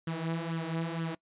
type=tone with flanger; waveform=sawtooth; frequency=164.5 Hz; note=E3; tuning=3 cents flat; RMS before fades=-34 dBFS; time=0.07-1.15 s; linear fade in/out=5 ms; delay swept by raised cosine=0.62 to 6.02 ms; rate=2.1 Hz; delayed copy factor=+0.65; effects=noise-tail reverb RT60 0.1 s tail -23 dB re dry + resampled to 8000 Hz